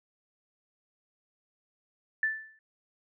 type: tone with exponential decay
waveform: sine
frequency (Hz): 1760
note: A6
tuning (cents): 0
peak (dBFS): -22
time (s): 2.23-2.59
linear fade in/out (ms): 2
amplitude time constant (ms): 77
effects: none